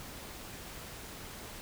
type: silence
effects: pink hiss -46 dBFS RMS until 1.61 s